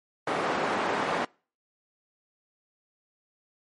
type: band-pass noise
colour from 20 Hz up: white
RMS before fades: -28 dBFS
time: 0.27-1.25 s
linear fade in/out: 5 ms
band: 240 to 1100 Hz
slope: 12 dB/octave
effects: noise-tail reverb RT60 0.4 s tail -26 dB re dry + MP3 48 kbps